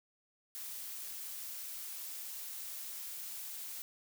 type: noise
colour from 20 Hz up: blue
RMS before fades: -44 dBFS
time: 0.55-3.82 s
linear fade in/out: 0 ms
effects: none